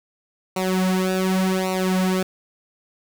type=tone with flanger; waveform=sawtooth; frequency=187 Hz; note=F#3; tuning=19 cents sharp; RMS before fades=-21 dBFS; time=0.56-2.23 s; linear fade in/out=5 ms; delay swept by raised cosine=0.6 to 4.4 ms; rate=0.88 Hz; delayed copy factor=-0.95; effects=7-bit